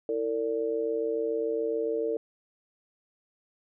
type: tone with amplitude modulation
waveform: sine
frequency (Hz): 454.4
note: A#4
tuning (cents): -44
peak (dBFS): -22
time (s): 0.09-2.17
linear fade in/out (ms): 2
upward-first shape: sine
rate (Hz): 127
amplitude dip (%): 90
effects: none